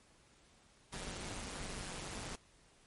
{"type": "noise with amplitude modulation", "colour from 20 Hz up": "pink", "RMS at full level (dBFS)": -41, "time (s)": [0.92, 2.36], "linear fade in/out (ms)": 10, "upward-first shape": "sine", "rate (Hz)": 189, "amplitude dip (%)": 70, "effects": ["pink hiss -66 dBFS RMS until 2.86 s", "MP3 48 kbps"]}